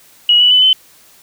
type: tone with pitch steps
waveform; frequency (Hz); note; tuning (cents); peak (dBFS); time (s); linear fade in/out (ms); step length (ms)
sine; 2908 / 2955 / 3004 / 3053; F#7 / F#7 / F#7 / G7; -31 / -3 / +26 / -46; -6; 0.29-0.73; 2; 110
effects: white hiss -46 dBFS RMS until 1.22 s

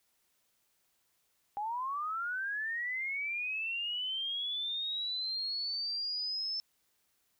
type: linear sweep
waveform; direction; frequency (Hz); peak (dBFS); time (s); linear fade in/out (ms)
sine; up; 802 to 5300; -33; 1.57-6.6; 0
effects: white hiss -75 dBFS RMS until 7.39 s

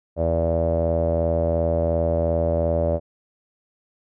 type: tone with low-pass filter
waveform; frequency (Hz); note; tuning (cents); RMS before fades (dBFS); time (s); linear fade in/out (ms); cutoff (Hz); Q
sawtooth; 82.8; E2; +8; -21; 0.16-3; 50; 590; 9
effects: none

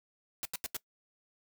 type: noise bursts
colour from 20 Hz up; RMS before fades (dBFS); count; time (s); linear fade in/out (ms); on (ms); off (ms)
white; -36; 4; 0.43-0.767; 0; 22; 83
effects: noise-tail reverb RT60 0.1 s tail -21 dB re dry

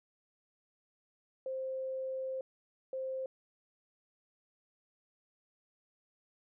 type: tone bursts at uneven times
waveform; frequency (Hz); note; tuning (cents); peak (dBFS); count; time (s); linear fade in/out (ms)
sine; 525; C5; +6; -35; 2; 1.46-2.41 / 2.93-3.26; 2
effects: none

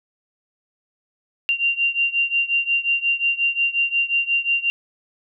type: beating tone pair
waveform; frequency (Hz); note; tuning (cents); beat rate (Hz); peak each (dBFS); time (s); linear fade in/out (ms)
sine; 2770 / 2775.6; F7 / F7; -15 / -11; 5.6; -20 / -22; 1.49-4.7; 0
effects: none

